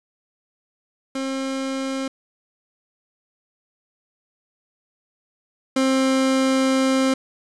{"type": "tone pair in turn", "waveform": "30% pulse", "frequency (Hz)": [267.5, 264.6], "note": ["C4", "C4"], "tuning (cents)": [38, 20], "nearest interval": "unison", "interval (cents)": 18, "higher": "first", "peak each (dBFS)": [-21, -14], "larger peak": "second", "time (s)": [[1.15, 2.08], [5.76, 7.14]], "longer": "second", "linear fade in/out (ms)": 5, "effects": ["resampled to 22050 Hz", "7-bit"]}